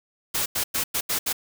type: noise bursts at uneven times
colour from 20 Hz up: white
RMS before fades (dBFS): -25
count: 6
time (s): 0.34-0.46 / 0.55-0.64 / 0.74-0.84 / 0.94-1.01 / 1.09-1.19 / 1.26-1.33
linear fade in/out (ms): 10
effects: none